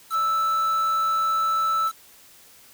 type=tone with quantisation; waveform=triangle; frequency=1318.5 Hz; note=E6; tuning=in tune; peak=-18 dBFS; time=0.1-1.92 s; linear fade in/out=50 ms; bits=6; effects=white hiss -51 dBFS RMS until 2.73 s